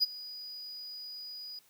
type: tone with ADSR envelope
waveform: triangle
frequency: 4926 Hz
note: D#8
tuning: 18 cents flat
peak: -20 dBFS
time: 0-1.59 s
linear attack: 30 ms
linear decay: 22 ms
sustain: -20 dB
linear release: 3 ms
effects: white hiss -65 dBFS RMS until 1.69 s